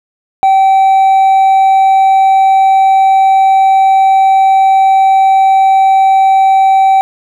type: tone with hard clipping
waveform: sine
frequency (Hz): 772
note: G5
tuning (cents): -27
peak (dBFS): -5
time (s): 0.43-7.01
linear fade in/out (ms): 0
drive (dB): 2
effects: none